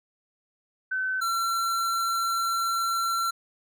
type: tone pair in turn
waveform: sine / square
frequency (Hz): 1523 / 1356.8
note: F#6 / E6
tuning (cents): +50 / +50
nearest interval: major second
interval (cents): 200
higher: first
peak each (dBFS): -25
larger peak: neither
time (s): 0.91-1.21 / 1.21-3.31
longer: second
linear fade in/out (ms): 10
effects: none